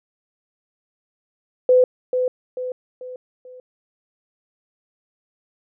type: tone with echo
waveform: sine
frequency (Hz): 505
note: B4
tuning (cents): +39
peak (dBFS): -10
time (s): 1.69-1.84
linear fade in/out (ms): 2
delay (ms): 440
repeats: 4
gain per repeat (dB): -7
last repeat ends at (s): 3.6
effects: none